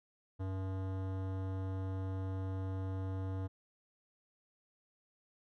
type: tone with hard clipping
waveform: sine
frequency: 95 Hz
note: F#2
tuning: 46 cents sharp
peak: -38 dBFS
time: 0.39-3.48 s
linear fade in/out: 20 ms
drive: 18 dB
effects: none